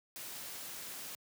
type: noise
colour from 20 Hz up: white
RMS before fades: -45 dBFS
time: 0.16-1.15 s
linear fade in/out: 0 ms
effects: high-pass 100 Hz 12 dB/octave